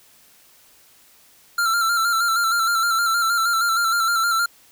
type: tone with vibrato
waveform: square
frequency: 1366 Hz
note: F6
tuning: 39 cents flat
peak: -18 dBFS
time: 1.58-4.46 s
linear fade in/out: 5 ms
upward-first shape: square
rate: 6.4 Hz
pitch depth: 40 cents each way
effects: white hiss -53 dBFS RMS until 4.71 s